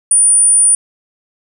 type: tone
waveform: sine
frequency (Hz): 9397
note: D9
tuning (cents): 0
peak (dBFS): -6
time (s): 0.11-0.75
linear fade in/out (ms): 2
effects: none